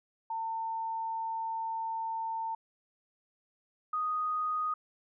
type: tone pair in turn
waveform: sine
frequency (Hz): 900 / 1243.6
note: A5 / D#6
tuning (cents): +39 / -1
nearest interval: tritone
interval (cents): 560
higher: second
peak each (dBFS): -32 / -29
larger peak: second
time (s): 0.3-2.55 / 3.93-4.74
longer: first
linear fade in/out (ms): 5
effects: none